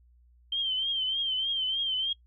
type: tone with vibrato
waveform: sine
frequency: 3136 Hz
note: G7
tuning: in tune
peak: -26 dBFS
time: 0.52-2.13 s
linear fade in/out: 5 ms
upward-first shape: triangle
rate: 3.3 Hz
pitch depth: 78 cents each way
effects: noise-tail reverb RT60 0.1 s tail -21 dB re dry + added 60 Hz sine -57 dBFS peak until 2.26 s